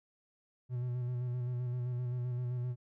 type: tone with vibrato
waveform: triangle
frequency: 123.47 Hz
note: B2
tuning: in tune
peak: -31 dBFS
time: 0.69-2.76 s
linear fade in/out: 50 ms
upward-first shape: square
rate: 7.7 Hz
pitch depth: 25 cents each way
effects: none